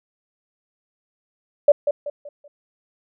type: tone with echo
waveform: sine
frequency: 581 Hz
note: D5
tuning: 19 cents flat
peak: -7 dBFS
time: 1.68-1.72 s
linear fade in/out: 5 ms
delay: 190 ms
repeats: 4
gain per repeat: -9 dB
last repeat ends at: 2.48 s
effects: none